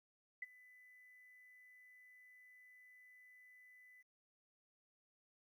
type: tone with ADSR envelope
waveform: sine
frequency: 2000 Hz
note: B6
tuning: 21 cents sharp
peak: -40 dBFS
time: 0.42-4.03 s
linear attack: 5 ms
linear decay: 26 ms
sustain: -21 dB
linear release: 20 ms
effects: 13-bit